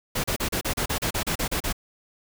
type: noise bursts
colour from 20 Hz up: pink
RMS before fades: -26 dBFS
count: 13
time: 0.15-1.728 s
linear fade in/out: 10 ms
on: 90 ms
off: 34 ms
effects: none